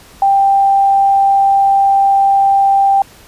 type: tone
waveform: sine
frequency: 788 Hz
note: G5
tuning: 9 cents sharp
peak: -7 dBFS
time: 0.22-3.02 s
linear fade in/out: 2 ms
effects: pink hiss -41 dBFS RMS until 3.27 s + resampled to 32000 Hz

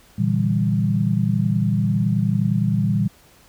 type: chord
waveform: sine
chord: E half-diminished seventh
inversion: second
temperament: equal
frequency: 116.54 / 146.83 / 164.81 / 196 Hz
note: Bb2 / D3 / E3 / G3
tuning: 0 / 0 / 0 / 0 cents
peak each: -21 / -25 / -23 / -21 dBFS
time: 0.18-3.08 s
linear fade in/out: 10 ms
effects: pink hiss -52 dBFS RMS until 3.48 s

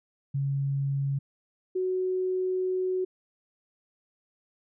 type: tone pair in turn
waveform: sine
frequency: 138.59 / 370.7 Hz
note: C#3 / F#4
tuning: 0 / +3 cents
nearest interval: octave + perfect fourth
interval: 1703 cents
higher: second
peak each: -25 / -25 dBFS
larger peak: neither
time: 0.34-1.19 / 1.75-3.05 s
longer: second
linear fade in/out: 10 ms
effects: none

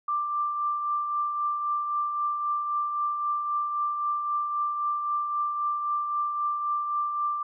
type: tone with tremolo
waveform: sine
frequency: 1181 Hz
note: D6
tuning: 9 cents sharp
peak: -23 dBFS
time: 0.08-7.43 s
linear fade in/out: 5 ms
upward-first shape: triangle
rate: 3.8 Hz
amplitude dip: 45%
effects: none

